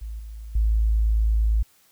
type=tone with level steps; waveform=sine; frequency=54.4 Hz; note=A1; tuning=19 cents flat; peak=-30 / -34 / -17 dBFS; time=0.01-1.63 s; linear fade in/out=10 ms; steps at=0.19 / 0.55 s; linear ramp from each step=5 ms; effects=white hiss -59 dBFS RMS until 1.91 s